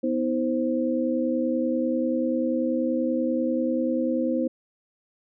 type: tone cluster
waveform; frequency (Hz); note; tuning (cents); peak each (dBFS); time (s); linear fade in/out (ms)
sine; 248.8 / 319.1 / 523; B3 / D#4 / C5; +13 / +44 / -1; -25 / -27 / -27; 0.03-4.48; 10
effects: none